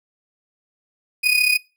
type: tone with amplitude modulation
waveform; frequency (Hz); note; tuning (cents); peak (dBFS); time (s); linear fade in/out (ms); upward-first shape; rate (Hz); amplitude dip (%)
35% pulse; 2484; D#7; -3; -10; 1.23-1.58; 20; sine; 34; 70
effects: noise-tail reverb RT60 0.3 s tail -24 dB re dry